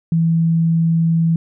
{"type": "tone", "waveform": "sine", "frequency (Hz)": 164.81, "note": "E3", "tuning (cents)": 0, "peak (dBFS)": -12, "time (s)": [0.12, 1.36], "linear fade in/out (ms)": 2, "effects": []}